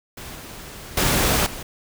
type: noise with level steps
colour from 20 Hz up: pink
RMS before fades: -36 / -38 / -19 / -34 dBFS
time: 0.17-1.63 s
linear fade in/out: 5 ms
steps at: 0.35 / 0.97 / 1.46 s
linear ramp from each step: 5 ms
effects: none